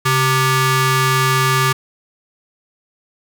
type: ring-modulated tone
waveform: sawtooth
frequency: 524 Hz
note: C5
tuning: 2 cents sharp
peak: -6 dBFS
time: 0.05-1.73 s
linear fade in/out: 10 ms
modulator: 659 Hz
effects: none

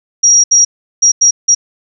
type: tone bursts at uneven times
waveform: sine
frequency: 5690 Hz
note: F8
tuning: 31 cents sharp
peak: -4 dBFS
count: 5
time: 0.23-0.44 / 0.51-0.65 / 1.02-1.12 / 1.21-1.31 / 1.48-1.55 s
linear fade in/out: 10 ms
effects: none

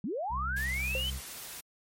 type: linear sweep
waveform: sine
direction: up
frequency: 170 to 3100 Hz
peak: -31 dBFS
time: 0.04-1.1 s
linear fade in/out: 2 ms
type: harmonic tone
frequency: 65.41 Hz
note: C2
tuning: in tune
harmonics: 1 / 2 / 3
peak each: -34 / -45 / -48 dBFS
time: 0.29-1.21 s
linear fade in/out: 50 ms
type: noise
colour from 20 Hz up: white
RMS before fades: -43 dBFS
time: 0.56-1.61 s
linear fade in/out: 10 ms
type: tone with exponential decay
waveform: sine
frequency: 523.3 Hz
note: C5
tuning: in tune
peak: -30 dBFS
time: 0.95-1.09 s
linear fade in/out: 1 ms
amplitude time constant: 30 ms
effects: MP3 64 kbps

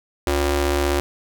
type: ring-modulated tone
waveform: sawtooth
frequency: 212.5 Hz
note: G#3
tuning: 40 cents sharp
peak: -11 dBFS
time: 0.27-1 s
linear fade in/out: 0 ms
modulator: 144 Hz
effects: none

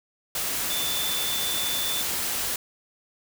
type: tone in noise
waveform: sine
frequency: 3520 Hz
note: A7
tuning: in tune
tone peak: -29 dBFS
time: 0.7-2.02 s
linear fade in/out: 2 ms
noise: white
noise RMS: -28 dBFS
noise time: 0.35-2.56 s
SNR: -4 dB
effects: none

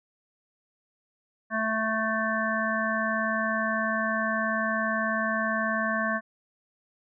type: harmonic tone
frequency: 220.4 Hz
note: A3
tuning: 3 cents sharp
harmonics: 1 / 3 / 5 / 7 / 8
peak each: -31 / -31 / -31 / -31 / -31 dBFS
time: 1.5-6.21 s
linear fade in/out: 50 ms
effects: none

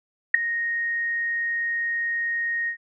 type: tone with ADSR envelope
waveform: sine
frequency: 1864.7 Hz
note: A#6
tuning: in tune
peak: -7 dBFS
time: 0.34-2.77 s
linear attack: 6 ms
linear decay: 5 ms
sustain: -16 dB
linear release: 89 ms
effects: none

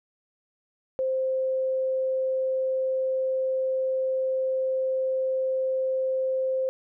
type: tone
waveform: sine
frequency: 523.3 Hz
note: C5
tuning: in tune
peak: -23 dBFS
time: 0.99-6.69 s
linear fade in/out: 0 ms
effects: none

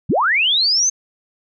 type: linear sweep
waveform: sine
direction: up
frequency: 85 to 6370 Hz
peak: -13 dBFS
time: 0.09-0.9 s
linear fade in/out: 10 ms
effects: none

